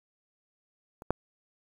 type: clicks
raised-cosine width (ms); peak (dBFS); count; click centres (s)
1; -30 / -11; 2; 1.021 / 1.106
effects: 8-bit